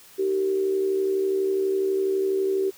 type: tone with amplitude modulation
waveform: sine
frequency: 385.5 Hz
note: G4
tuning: 29 cents flat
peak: -18 dBFS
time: 0.18-2.71 s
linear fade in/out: 20 ms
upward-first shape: sine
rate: 72.1 Hz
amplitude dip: 55%
effects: white hiss -50 dBFS RMS until 2.77 s